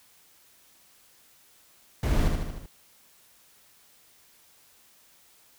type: noise with echo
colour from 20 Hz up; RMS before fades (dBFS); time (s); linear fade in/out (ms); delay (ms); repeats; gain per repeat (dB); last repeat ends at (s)
brown; -24; 2.03-2.28; 2; 76; 5; -4; 2.66
effects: white hiss -59 dBFS RMS until 5.58 s